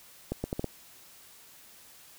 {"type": "accelerating click train", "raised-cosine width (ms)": 2, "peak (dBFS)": -17, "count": 5, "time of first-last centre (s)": [0.32, 0.643], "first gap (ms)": 120, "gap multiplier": 0.74, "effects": ["white hiss -54 dBFS RMS until 2.18 s"]}